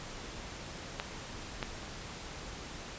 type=clicks; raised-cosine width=0.3 ms; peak=-17 dBFS; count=2; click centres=0.999 / 1.628 s; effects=pink hiss -44 dBFS RMS until 2.98 s + resampled to 16000 Hz